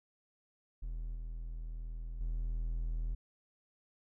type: tone with level steps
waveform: triangle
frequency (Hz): 40.76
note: E1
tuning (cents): -19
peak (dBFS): -35 / -37 / -31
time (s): 0.82-3.15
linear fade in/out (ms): 10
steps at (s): 1.15 / 2.2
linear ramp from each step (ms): 5
effects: none